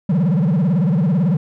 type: tone with vibrato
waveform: triangle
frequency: 170 Hz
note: F3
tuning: 46 cents flat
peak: -11 dBFS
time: 0.09-1.37 s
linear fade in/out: 5 ms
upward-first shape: sine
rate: 18 Hz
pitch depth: 280 cents each way
effects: none